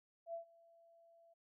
sine tone with ADSR envelope, 671 Hz, E5, 31 cents sharp, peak -40 dBFS, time 0.26-1.34 s, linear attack 76 ms, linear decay 110 ms, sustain -24 dB, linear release 12 ms, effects none

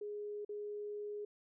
sine tone with dropouts, 415.3 Hz, G#4, in tune, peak -40 dBFS, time 0.01-1.25 s, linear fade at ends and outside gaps 5 ms, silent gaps 0.449-0.491 s, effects none

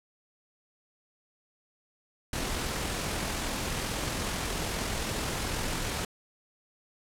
pink noise with amplitude modulation, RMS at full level -31 dBFS, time 2.33-6.05 s, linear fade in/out 2 ms, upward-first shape sine, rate 42.4 Hz, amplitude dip 25%, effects low-pass 11000 Hz 12 dB/octave

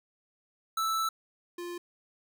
square tone pair in turn, 1318.5 / 349.2 Hz, E6 / F4, 0 / 0 cents, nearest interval octave + major seventh, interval 2300 cents, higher first, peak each -28 / -37 dBFS, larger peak first, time 0.77-1.09 / 1.58-1.78 s, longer first, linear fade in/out 5 ms, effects none

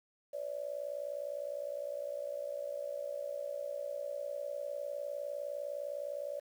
sine tone with amplitude modulation, 576 Hz, D5, 34 cents flat, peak -33 dBFS, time 0.33-6.4 s, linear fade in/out 10 ms, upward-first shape sine, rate 59.8 Hz, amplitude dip 85%, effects 10-bit

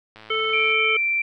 click train, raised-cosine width 0.3 ms, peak -27 dBFS, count 62, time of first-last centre 0.16-0.72 s, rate 109 Hz
harmonic tone, 440 Hz, A4, in tune, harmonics 1 / 3 / 5 / 7, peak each -26 / -26 / -26 / -26 dBFS, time 0.3-0.97 s, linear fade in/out 5 ms
sine tone, 2349 Hz, D7, in tune, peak -19 dBFS, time 0.53-1.22 s, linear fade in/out 5 ms
effects none

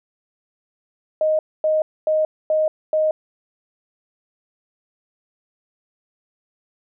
sine tone bursts, 622.3 Hz, D#5, in tune, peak -15 dBFS, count 5, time 1.21-3.11 s, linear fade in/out 2 ms, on 180 ms, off 250 ms, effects none

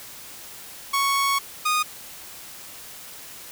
sawtooth tone pair in turn, 1108.7 / 1234.9 Hz, C#6 / D#6, 0 / -13 cents, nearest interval major second, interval 187 cents, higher second, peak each -16 dBFS, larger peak neither, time 0.93-1.39 / 1.65-1.83 s, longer first, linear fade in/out 10 ms, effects white hiss -41 dBFS RMS until 3.51 s

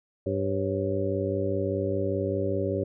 harmonic tone with a mistuned harmonic, 98 Hz, G2, in tune, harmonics 1 / 2 / 3 / 4 / 5 / 6, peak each -31 / -35 / -33 / -30 / -35 / -31 dBFS, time 0.26-2.84 s, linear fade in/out 5 ms, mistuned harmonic 6, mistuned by -100 cents, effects none

